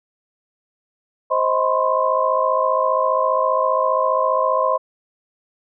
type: tone cluster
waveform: sine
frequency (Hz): 524 / 630 / 1011 / 1066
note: C5 / D#5 / B5 / C6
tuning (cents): +2 / +21 / +40 / +32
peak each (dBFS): -21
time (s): 1.3-4.78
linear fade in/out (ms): 20
effects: none